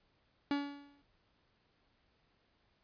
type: tone with exponential decay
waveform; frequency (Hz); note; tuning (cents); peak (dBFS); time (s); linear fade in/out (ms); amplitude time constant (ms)
45% pulse; 284.7; C#4; +46; -29; 0.51-1.02; 1; 110
effects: pink hiss -74 dBFS RMS until 2.83 s + resampled to 11025 Hz